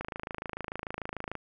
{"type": "click train", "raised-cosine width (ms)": 0.5, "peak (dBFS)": -20, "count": 37, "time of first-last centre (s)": [0.01, 1.353], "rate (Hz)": 26.8, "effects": []}